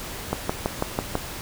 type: click train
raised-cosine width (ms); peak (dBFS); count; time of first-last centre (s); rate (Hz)
1; -8; 6; 0.33-1.154; 6.07
effects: pink hiss -35 dBFS RMS until 1.41 s